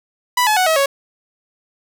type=tone with pitch steps; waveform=sawtooth; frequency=987.8 / 855 / 740 / 640.5 / 554.4 Hz; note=B5 / A5 / F#5 / E5 / C#5; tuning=0 / -50 / 0 / -50 / 0 cents; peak=-9 dBFS; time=0.37-0.86 s; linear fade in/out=5 ms; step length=98 ms; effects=none